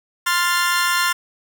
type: chord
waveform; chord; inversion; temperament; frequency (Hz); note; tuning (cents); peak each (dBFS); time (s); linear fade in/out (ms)
sawtooth; F major; second; equal; 1046.5 / 1396.9 / 1760; C6 / F6 / A6; 0 / 0 / 0; -17 / -17 / -19; 0.26-1.13; 10
effects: 7-bit